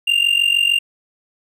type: tone with amplitude modulation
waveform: triangle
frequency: 2794 Hz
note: F7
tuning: in tune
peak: -8 dBFS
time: 0.07-0.79 s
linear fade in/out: 10 ms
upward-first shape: sine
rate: 46.6 Hz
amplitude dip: 80%
effects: none